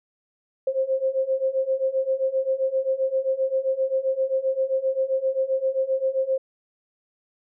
sine beating tone pair, 525 / 532.6 Hz, C5 / C5, +6 / +31 cents, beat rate 7.6 Hz, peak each -25 / -23 dBFS, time 0.67-6.38 s, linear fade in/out 5 ms, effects none

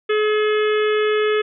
harmonic tone, 426.1 Hz, G#4, 44 cents sharp, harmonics 1 / 3 / 4 / 5 / 6 / 7 / 8, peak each -16 / -26 / -28 / -30 / -32 / -33 / -34 dBFS, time 0.09-1.42 s, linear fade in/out 10 ms, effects none

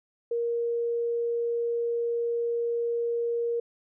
sine tone, 469.6 Hz, A#4, 13 cents sharp, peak -25 dBFS, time 0.31-3.6 s, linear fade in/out 5 ms, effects none

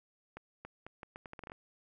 accelerating click train, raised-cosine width 0.5 ms, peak -30 dBFS, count 12, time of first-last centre 0.37-1.519 s, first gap 280 ms, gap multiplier 0.77, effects none

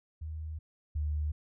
sine tone pair in turn, 78.3 / 75.16 Hz, D#2 / D2, +11 / +41 cents, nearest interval minor second, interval 70 cents, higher first, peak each -36 / -29 dBFS, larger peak second, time 0.21-0.59 / 0.95-1.32 s, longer first, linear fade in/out 10 ms, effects none

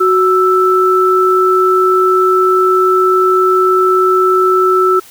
sine tone pair together, 370.9 / 1321.7 Hz, F#4 / E6, +4 / +4 cents, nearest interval octave + minor seventh, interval 2200 cents, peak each -10 dBFS, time 0-5 s, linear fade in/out 10 ms, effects white hiss -39 dBFS RMS until 5.1 s

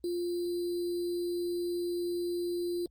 sine tone with sample-and-hold, 349.2 Hz, F4, in tune, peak -30 dBFS, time 0.04-2.86 s, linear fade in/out 2 ms, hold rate 4410 Hz, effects added 60 Hz sine -62 dBFS peak until 2.9 s + Opus 24 kbps

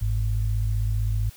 sine tone pair together, 49.95 / 105.5 Hz, G1 / G#2, +33 / +28 cents, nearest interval octave + minor second, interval 1295 cents, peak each -24 dBFS, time 0.01-1.3 s, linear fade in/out 10 ms, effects white hiss -50 dBFS RMS until 1.36 s

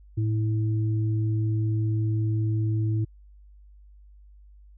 sine tone pair together, 110 / 324.7 Hz, A2 / E4, 0 / -26 cents, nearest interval octave + perfect fifth, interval 1874 cents, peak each -22 / -33 dBFS, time 0.17-3.05 s, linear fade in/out 10 ms, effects added 50 Hz sine -48 dBFS peak until 4.77 s

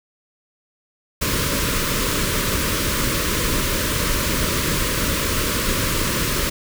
pink band-stop noise, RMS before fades -21 dBFS, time 1.21-6.5 s, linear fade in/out 10 ms, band 620 to 950 Hz, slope 96 dB/octave, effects none

